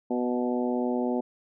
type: harmonic tone with a mistuned harmonic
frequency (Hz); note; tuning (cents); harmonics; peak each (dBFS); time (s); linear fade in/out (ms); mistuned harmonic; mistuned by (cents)
123.47; B2; 0; 2 / 3 / 4 / 5 / 6 / 7; -27 / -31 / -33 / -35 / -37 / -38; 0.1-1.21; 10; 6; -22
effects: none